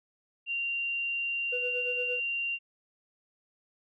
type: tone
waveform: sine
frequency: 2770 Hz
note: F7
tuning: 15 cents flat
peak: -29 dBFS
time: 0.46-2.59 s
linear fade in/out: 50 ms
type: tone with tremolo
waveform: triangle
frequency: 493.9 Hz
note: B4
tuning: in tune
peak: -30 dBFS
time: 1.52-2.2 s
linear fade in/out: 10 ms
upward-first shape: sine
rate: 8.7 Hz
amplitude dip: 70%
effects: none